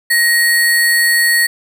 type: tone with sample-and-hold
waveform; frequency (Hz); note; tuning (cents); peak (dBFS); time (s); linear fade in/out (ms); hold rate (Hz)
sine; 1886; A#6; +20; -9; 0.1-1.47; 10; 6300
effects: none